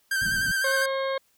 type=tone with vibrato; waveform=45% pulse; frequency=1568 Hz; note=G6; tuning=in tune; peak=-23 dBFS; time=0.11-0.86 s; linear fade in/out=5 ms; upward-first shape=square; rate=9.9 Hz; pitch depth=28 cents each way
type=low-pass noise; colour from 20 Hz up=white; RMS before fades=-37 dBFS; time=0.21-0.52 s; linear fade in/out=10 ms; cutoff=210 Hz; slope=24 dB/octave
type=harmonic tone; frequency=538 Hz; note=C5; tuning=48 cents sharp; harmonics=1 / 2 / 3 / 4 / 6 / 7 / 8; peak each=-26 / -32 / -36 / -38 / -42 / -43 / -44 dBFS; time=0.64-1.18 s; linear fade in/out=5 ms
effects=white hiss -66 dBFS RMS until 1.37 s